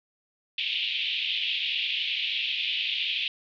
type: band-pass noise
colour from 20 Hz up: white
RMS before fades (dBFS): -29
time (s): 0.58-3.28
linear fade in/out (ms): 2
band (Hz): 2500 to 3500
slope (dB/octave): 48
effects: none